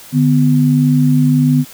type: tone pair together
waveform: sine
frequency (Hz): 148.8 / 250.3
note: D3 / B3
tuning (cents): +23 / +23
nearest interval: major sixth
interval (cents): 900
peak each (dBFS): -11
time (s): 0.12-1.65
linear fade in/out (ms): 50
effects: white hiss -37 dBFS RMS until 1.73 s